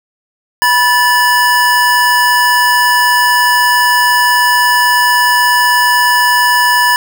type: tone pair together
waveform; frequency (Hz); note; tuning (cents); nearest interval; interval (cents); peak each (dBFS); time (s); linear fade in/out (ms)
square; 977 / 1740.8; B5 / A6; -19 / -19; minor seventh; 1000; -11; 0.62-6.96; 0
effects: 7-bit